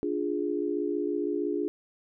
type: chord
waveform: sine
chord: D diminished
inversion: none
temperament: equal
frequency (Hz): 293.7 / 349.2 / 415.3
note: D4 / F4 / Ab4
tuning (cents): 0 / 0 / 0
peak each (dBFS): -31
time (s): 0.03-1.68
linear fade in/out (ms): 0
effects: none